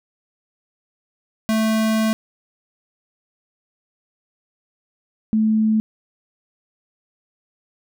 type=tone pair in turn; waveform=square / sine; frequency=220 / 218 Hz; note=A3 / A3; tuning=0 / -16 cents; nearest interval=unison; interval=16 cents; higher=first; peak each=-17 / -14 dBFS; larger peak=second; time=1.49-2.13 / 5.33-5.8 s; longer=first; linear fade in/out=0 ms; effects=none